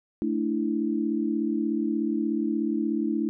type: chord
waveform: sine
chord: A suspended fourth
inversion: none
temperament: just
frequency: 220 / 293.3 / 330 Hz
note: A3 / D4 / E4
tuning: 0 / -2 / +2 cents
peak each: -28 dBFS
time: 0.22-3.29 s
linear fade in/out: 0 ms
effects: none